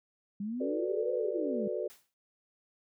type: exponential two-way sweep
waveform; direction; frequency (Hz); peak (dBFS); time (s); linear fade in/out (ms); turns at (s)
sine; up then down; 196 to 524 to 196; -33; 0.4-1.68; 5; 1.13
type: chord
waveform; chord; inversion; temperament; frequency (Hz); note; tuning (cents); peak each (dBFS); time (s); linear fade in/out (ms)
sine; B minor seventh; second; equal; 370 / 440 / 493.9 / 587.3; F#4 / A4 / B4 / D5; 0 / 0 / 0 / 0; -37; 0.6-1.88; 10
type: noise with exponential decay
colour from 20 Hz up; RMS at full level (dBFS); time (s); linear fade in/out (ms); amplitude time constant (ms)
white; -50; 1.9-2.14; 0; 51
effects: none